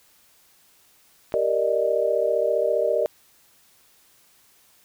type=click; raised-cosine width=0.3 ms; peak=-25 dBFS; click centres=1.322 s
type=chord; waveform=sine; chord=Eb major seventh; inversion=first; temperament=equal; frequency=392 / 466.2 / 587.3 / 622.3 Hz; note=G4 / Bb4 / D5 / Eb5; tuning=0 / 0 / 0 / 0 cents; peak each=-28 / -24 / -24 / -24 dBFS; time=1.34-3.06 s; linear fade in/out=0 ms
effects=white hiss -58 dBFS RMS until 4.84 s